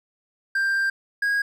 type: tone pair in turn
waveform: triangle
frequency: 1584 / 1640.6 Hz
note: G6 / G#6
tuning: +18 / -22 cents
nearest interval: minor second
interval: 60 cents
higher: second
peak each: -18 dBFS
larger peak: neither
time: 0.55-0.9 / 1.22-1.42 s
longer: first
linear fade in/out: 5 ms
effects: none